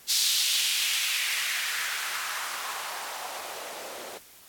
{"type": "noise with band-pass filter sweep", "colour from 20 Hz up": "blue", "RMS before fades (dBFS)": -30, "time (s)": [0.08, 4.19], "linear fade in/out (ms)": 20, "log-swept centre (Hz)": [4400, 460], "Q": 2, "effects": ["white hiss -52 dBFS RMS until 4.48 s", "AAC 64 kbps"]}